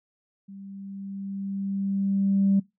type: tone with level ramp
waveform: sine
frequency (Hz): 196.4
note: G3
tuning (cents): +4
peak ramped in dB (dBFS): -40 to -16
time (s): 0.48-2.6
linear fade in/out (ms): 10
effects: noise-tail reverb RT60 0.2 s tail -22 dB re dry + tanh soft clip ceiling -13 dBFS